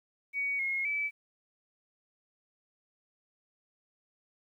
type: tone with pitch steps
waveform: sine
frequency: 2250 / 2158 / 2304 Hz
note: C#7 / C#7 / D7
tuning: +25 / -47 / -34 cents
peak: -29 dBFS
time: 0.33-1.11 s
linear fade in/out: 50 ms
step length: 260 ms
effects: 11-bit